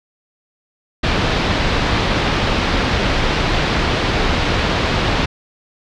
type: low-pass noise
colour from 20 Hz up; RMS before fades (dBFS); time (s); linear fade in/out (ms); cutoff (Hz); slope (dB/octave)
pink; -17; 1.03-5.26; 10; 4400; 24
effects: none